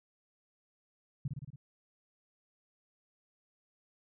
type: tone with echo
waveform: sine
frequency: 138.59 Hz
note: C#3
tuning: in tune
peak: -31 dBFS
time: 1.25-1.28 s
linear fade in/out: 5 ms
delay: 56 ms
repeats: 5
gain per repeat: -3 dB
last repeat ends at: 1.56 s
effects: none